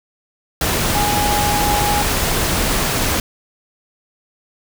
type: tone in noise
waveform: sine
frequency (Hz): 827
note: G#5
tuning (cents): -8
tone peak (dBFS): -18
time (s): 0.95-2.02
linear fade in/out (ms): 2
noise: pink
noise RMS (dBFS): -18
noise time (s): 0.61-3.2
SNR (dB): -3
effects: none